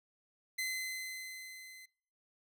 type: tone with level ramp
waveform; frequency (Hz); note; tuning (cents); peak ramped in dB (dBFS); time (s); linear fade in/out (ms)
sawtooth; 2048; C7; -38; -30 to -48; 0.58-1.86; 10
effects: noise-tail reverb RT60 0.6 s tail -25 dB re dry